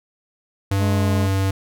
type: tone with pitch glide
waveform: square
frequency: 98 to 96.48 Hz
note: G2 to G2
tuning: 0 to -27 cents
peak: -18 dBFS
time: 0.71-1.51 s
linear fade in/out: 5 ms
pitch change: -27 cents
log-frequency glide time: 0.92-1.09 s
type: harmonic tone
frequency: 207.7 Hz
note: G#3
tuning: in tune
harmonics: 1 / 2 / 3 / 4 / 5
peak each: -23 / -33 / -31 / -43 / -38 dBFS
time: 0.78-1.29 s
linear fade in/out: 50 ms
effects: none